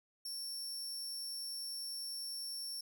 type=tone; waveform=sawtooth; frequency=5450 Hz; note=F8; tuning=43 cents flat; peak=-38 dBFS; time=0.25-2.81 s; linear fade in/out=5 ms; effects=none